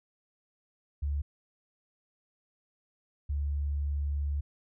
sine tone pair in turn, 71.9 / 71.9 Hz, D2 / D2, -36 / -36 cents, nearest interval unison, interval 0 cents, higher neither, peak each -28 dBFS, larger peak neither, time 1.02-1.22 / 3.29-4.41 s, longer second, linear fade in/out 10 ms, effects none

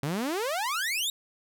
sawtooth exponential sweep, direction up, 132.6 to 3854 Hz, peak -24 dBFS, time 0.03-1.1 s, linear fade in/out 2 ms, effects none

